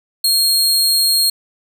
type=tone; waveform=sawtooth; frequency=4252 Hz; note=C8; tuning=27 cents sharp; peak=-9 dBFS; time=0.24-1.3 s; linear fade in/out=5 ms; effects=none